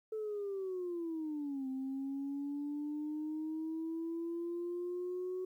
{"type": "linear two-way sweep", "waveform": "sine", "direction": "down then up", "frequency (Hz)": [440, 261.6, 370.9], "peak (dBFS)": -35, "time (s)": [0.12, 5.45], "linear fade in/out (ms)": 5, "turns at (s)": 1.68, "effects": ["tanh soft clip ceiling -33 dBFS", "12-bit"]}